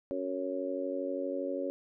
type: harmonic tone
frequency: 92.5 Hz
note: F#2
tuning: in tune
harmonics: 3 / 4 / 5 / 6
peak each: -37 / -39 / -40 / -35 dBFS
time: 0.11-1.7 s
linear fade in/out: 0 ms
effects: none